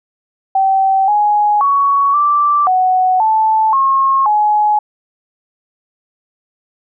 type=tone with pitch steps; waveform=sine; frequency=772 / 834 / 1119 / 1170 / 742 / 876 / 1080 / 842 Hz; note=G5 / G#5 / C#6 / D6 / F#5 / A5 / C#6 / G#5; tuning=-27 / +7 / +16 / -7 / +5 / -8 / -45 / +24 cents; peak=-9 dBFS; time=0.55-4.79 s; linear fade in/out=5 ms; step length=530 ms; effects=none